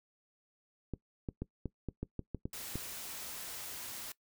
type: clicks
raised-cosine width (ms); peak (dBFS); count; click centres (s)
3; -24; 10; 0.937 / 1.288 / 1.42 / 1.657 / 1.887 / 2.03 / 2.193 / 2.347 / 2.455 / 2.756
type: noise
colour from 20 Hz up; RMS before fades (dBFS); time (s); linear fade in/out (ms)
white; -44; 2.53-4.12; 2
effects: noise-tail reverb RT60 0.1 s tail -20 dB re dry